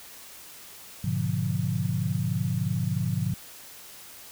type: chord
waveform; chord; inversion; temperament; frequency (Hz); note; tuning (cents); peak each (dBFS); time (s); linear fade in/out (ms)
sine; G# diminished seventh; none; equal with one note detuned; 103.83 / 123.47 / 146.83 / 177.36; G#2 / B2 / D3 / F3; 0 / 0 / 0 / +27; -30; 1.04-3.34; 5
effects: white hiss -46 dBFS RMS until 4.31 s